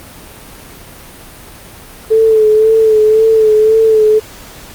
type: tone with vibrato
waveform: sine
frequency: 437.1 Hz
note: A4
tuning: 11 cents flat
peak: -5 dBFS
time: 2.1-4.2 s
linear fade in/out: 20 ms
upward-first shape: sine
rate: 1.9 Hz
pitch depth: 35 cents each way
effects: pink hiss -34 dBFS RMS until 4.74 s + Opus 32 kbps